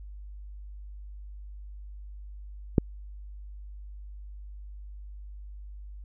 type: click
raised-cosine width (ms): 3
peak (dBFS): -6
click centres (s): 2.782
effects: added 50 Hz sine -40 dBFS peak until 6.04 s

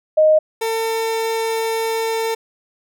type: tone pair in turn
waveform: sine / 30% pulse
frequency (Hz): 621 / 450.5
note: D#5 / A4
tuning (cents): -3 / +41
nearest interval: tritone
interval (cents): 556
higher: first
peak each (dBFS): -9 / -16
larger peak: first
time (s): 0.17-0.39 / 0.61-2.35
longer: second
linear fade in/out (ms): 10
effects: none

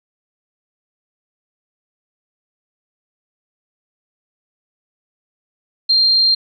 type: tone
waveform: sine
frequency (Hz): 4186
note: C8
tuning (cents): 0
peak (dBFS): -10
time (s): 5.89-6.35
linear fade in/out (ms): 10
effects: none

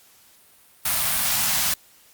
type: band-stop noise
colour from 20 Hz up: white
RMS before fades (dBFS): -22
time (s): 0.85-1.74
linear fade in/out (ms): 5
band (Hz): 250 to 620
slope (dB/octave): 48
effects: white hiss -54 dBFS RMS until 2.13 s + Opus 48 kbps

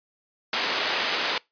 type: band-pass noise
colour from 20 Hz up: white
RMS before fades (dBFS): -26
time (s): 0.53-1.38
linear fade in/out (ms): 2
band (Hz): 340 to 4400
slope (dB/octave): 12
effects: noise-tail reverb RT60 0.2 s tail -24 dB re dry + resampled to 11025 Hz

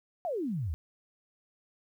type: exponential sweep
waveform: sine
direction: down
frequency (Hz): 751 to 69.3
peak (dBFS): -30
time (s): 0.25-0.74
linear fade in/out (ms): 0
effects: 11-bit

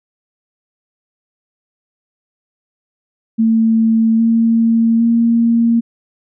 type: tone with pitch steps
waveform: sine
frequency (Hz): 224.5 / 228.2 / 231.9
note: A3 / A#3 / A#3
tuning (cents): +35 / -37 / -9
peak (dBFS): -9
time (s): 3.38-5.81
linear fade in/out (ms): 20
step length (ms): 810
effects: none

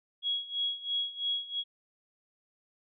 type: tone with tremolo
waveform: sine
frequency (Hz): 3322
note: G#7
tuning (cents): 0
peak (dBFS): -27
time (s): 0.22-1.64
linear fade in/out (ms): 50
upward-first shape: sine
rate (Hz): 3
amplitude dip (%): 85
effects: none

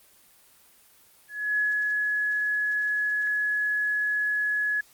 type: tone with ADSR envelope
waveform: sine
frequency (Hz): 1692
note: G#6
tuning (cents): +32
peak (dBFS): -21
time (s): 1.28-4.81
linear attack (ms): 300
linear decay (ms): 200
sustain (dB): -2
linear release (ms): 7
effects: white hiss -57 dBFS RMS until 4.93 s + Opus 24 kbps

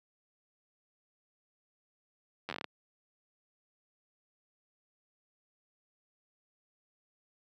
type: slowing click train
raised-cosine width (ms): 0.3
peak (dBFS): -21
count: 9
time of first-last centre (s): 2.49-2.643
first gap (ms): 10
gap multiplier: 1.18
effects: high-pass 150 Hz 12 dB/octave

